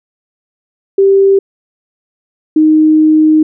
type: tone pair in turn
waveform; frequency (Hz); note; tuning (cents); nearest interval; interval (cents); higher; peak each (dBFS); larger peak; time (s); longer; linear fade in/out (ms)
sine; 391.5 / 310.7; G4 / D#4; -2 / -2; major third; 400; first; -4; neither; 0.98-1.39 / 2.56-3.43; second; 5
effects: none

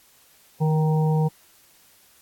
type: harmonic tone with a mistuned harmonic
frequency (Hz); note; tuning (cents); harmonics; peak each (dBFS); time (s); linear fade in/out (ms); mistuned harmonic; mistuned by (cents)
155.56; D#3; 0; 1 / 3 / 5 / 6; -18 / -28 / -32 / -34; 0.6-1.29; 20; 3; +17
effects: white hiss -56 dBFS RMS until 2.21 s + AAC 64 kbps

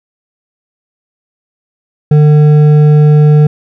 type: tone with hard clipping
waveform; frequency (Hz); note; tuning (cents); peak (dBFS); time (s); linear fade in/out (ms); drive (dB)
sine; 150; D3; +37; -4; 2.11-3.47; 5; 7
effects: none

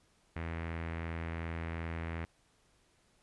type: tone with low-pass filter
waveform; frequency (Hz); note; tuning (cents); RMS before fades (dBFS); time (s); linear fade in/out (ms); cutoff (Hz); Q
sawtooth; 82.7; E2; +6; -39; 0.36-2.25; 0; 2100; 2.7
effects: pink hiss -70 dBFS RMS until 3.22 s + resampled to 24000 Hz

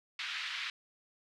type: band-pass noise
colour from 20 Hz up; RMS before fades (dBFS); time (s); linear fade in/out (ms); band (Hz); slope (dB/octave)
white; -39; 0.19-0.7; 2; 1400 to 3700; 24
effects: none

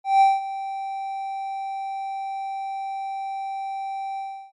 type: tone with ADSR envelope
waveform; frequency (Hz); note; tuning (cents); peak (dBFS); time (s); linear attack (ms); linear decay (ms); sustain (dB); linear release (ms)
triangle; 780; G5; -9; -9; 0.04-4.52; 170; 190; -16; 340
effects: MP3 48 kbps

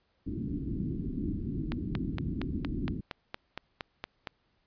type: low-pass noise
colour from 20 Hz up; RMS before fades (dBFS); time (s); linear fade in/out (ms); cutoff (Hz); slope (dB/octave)
white; -34; 0.26-3.01; 10; 320; 48
type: click train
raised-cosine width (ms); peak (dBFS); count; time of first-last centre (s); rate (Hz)
0.3; -19; 12; 1.72-4.272; 4.31
effects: pink hiss -73 dBFS RMS until 4.66 s + resampled to 11025 Hz

